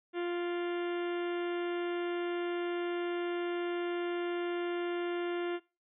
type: harmonic tone with a mistuned harmonic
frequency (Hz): 349.2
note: F4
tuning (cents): 0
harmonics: 1 / 2 / 3 / 4 / 5 / 6 / 7 / 8 / 9 / 10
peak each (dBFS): -32 / -43 / -48 / -46 / -48 / -50 / -54 / -51 / -56 / -56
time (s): 0.13-5.6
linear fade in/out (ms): 50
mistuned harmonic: 7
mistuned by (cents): -56
effects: noise-tail reverb RT60 0.3 s tail -21 dB re dry